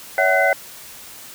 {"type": "tone cluster", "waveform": "sine", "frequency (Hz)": [562, 657, 754, 1504, 2046], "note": ["C#5", "E5", "F#5", "F#6", "C7"], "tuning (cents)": [24, -6, 32, 28, -39], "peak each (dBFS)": -20, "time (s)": [0.18, 0.53], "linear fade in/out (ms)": 2, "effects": ["white hiss -39 dBFS RMS until 1.34 s"]}